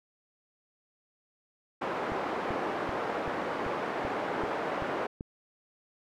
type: band-pass noise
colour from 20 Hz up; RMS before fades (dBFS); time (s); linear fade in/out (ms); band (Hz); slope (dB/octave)
pink; -33; 1.81-5.07; 10; 360 to 1300; 12
type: click train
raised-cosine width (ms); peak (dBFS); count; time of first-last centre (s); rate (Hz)
3; -24; 9; 2.12-5.209; 2.59
effects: none